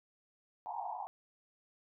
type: band-pass noise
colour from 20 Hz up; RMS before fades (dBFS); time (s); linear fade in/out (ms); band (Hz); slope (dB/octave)
pink; -41; 0.66-1.07; 0; 720 to 980; 96
effects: none